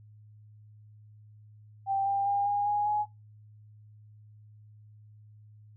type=tone with pitch steps; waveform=sine; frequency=784 / 794.5 / 805.1 / 815.9 / 826.8 / 837.8 Hz; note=G5 / G5 / G5 / G#5 / G#5 / G#5; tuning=0 / +23 / +46 / -31 / -8 / +15 cents; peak=-25 dBFS; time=1.86-3.06 s; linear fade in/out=50 ms; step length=200 ms; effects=noise-tail reverb RT60 0.2 s tail -18 dB re dry + added 106 Hz sine -51 dBFS peak until 5.76 s